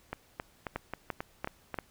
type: two click trains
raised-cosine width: 0.5 ms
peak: -20 / -18 dBFS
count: 7 / 4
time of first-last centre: 0.13-1.743 / 0.76-1.787 s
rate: 3.72 / 2.92 Hz
effects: pink hiss -63 dBFS RMS until 1.9 s